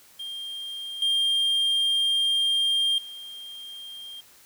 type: tone with level steps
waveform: triangle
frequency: 3200 Hz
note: G7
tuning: 35 cents sharp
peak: -31 / -19 / -36 dBFS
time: 0.19-4.21 s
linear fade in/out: 10 ms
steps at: 1.02 / 2.98 s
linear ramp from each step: 2 ms
effects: white hiss -54 dBFS RMS until 4.45 s